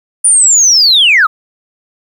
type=linear sweep; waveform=sine; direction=down; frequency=9550 to 1186 Hz; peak=-3 dBFS; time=0.24-1.27 s; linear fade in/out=10 ms; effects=tanh soft clip ceiling 0 dBFS + 7-bit